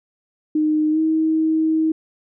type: tone with pitch glide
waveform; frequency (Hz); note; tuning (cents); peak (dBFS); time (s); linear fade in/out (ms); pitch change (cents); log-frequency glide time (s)
sine; 307.3 to 317.4; D#4 to D#4; -21 to +35; -15; 0.55-1.92; 5; +56; 0.91-0.99
effects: none